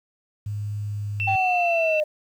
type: tone with pitch glide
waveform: sine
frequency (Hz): 103.83 to 103.11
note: G#2 to G#2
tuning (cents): 0 to -12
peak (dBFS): -26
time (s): 0.46-1.36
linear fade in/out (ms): 5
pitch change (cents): -12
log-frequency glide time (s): 0.8-1.07
type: tone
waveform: sine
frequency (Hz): 2681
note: E7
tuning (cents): +29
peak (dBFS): -23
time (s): 1.2-2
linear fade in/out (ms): 0
type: linear sweep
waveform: sine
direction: down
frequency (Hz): 784 to 603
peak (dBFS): -19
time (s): 1.27-2.04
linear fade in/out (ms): 10
effects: tanh soft clip ceiling -11 dBFS + 9-bit